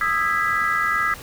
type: chord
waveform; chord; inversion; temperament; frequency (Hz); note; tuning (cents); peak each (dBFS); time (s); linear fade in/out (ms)
sine; E major seventh; third; just; 1236.1 / 1318.5 / 1648.1 / 1977.8; D#6 / E6 / G#6 / B6; -12 / 0 / -14 / +2; -24; 0.01-1.14; 2
effects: pink hiss -39 dBFS RMS until 1.22 s